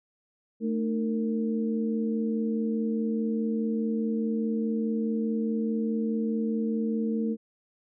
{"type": "tone cluster", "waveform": "sine", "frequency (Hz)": [222.2, 307, 460.2], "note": ["A3", "D#4", "A#4"], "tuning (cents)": [17, -23, -22], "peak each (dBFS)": [-26, -35, -33], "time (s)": [0.6, 7.37], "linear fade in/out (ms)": 50, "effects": []}